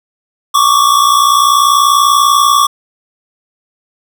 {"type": "tone pair together", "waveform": "square", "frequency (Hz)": [1108.7, 1168.9], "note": ["C#6", "D6"], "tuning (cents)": [0, -9], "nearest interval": "minor second", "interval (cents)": 91, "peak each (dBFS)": -10, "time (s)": [0.54, 2.67], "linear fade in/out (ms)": 10, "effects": []}